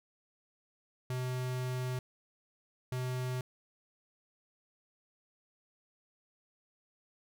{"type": "tone bursts at uneven times", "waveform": "square", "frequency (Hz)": 127.1, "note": "C3", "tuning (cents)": -50, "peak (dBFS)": -34, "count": 2, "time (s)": [[1.1, 1.99], [2.92, 3.41]], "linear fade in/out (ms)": 2, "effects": []}